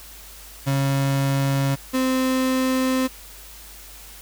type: tone pair in turn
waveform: 35% pulse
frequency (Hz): 137.5 / 259.6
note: C#3 / C4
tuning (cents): -14 / -13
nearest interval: major seventh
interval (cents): 1101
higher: second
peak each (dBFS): -17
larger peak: neither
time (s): 0.66-1.76 / 1.93-3.08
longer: second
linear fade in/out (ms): 20
effects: added 50 Hz sine -45 dBFS peak until 4.21 s + white hiss -43 dBFS RMS until 4.21 s